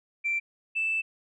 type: tone pair in turn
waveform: sine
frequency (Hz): 2349 / 2642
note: D7 / E7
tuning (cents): 0 / +3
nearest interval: major second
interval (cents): 203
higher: second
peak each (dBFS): -24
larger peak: neither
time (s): 0.24-0.4 / 0.75-1.02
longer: second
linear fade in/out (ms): 20
effects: tanh soft clip ceiling -20 dBFS